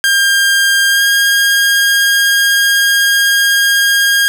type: tone with pitch glide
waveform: sawtooth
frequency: 1603 to 1621.6 Hz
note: G6 to G#6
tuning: +38 to -42 cents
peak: -5 dBFS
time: 0.04-4.28 s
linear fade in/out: 0 ms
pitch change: +20 cents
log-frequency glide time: 0.89-1.04 s
effects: none